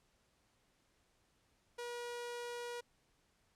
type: tone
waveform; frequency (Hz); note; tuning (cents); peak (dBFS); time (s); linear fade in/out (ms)
sawtooth; 480.5; B4; -48; -38; 1.78-2.81; 10
effects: pink hiss -75 dBFS RMS until 3.55 s + low-pass 10000 Hz 12 dB/octave